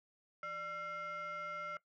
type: tone with frequency modulation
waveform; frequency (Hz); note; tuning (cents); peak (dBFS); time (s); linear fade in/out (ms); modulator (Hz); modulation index
sine; 1357; E6; +50; -38; 0.43-1.77; 2; 762; 0.78
effects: noise-tail reverb RT60 0.1 s tail -19 dB re dry + tanh soft clip ceiling -38 dBFS